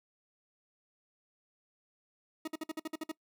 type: tone bursts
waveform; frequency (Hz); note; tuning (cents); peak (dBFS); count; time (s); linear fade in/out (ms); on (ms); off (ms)
40% pulse; 315.5; D#4; +24; -34; 9; 2.45-3.117; 5; 27; 53
effects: noise-tail reverb RT60 0.1 s tail -21 dB re dry